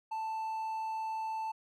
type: tone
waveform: triangle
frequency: 883 Hz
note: A5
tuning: 6 cents sharp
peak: -32 dBFS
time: 0.11-1.52 s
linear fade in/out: 10 ms
effects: none